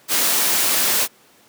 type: noise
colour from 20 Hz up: white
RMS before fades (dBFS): -18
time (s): 0.08-1.08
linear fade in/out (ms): 50
effects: pink hiss -52 dBFS RMS until 1.48 s + high-pass 200 Hz 12 dB/octave